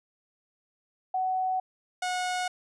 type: tone pair in turn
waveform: sine / sawtooth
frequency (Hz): 748 / 728.8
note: F#5 / F#5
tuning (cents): +19 / -26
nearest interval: unison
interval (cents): 45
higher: first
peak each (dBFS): -25 / -24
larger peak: second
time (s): 1.14-1.6 / 2.02-2.48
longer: neither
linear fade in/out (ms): 5
effects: resampled to 22050 Hz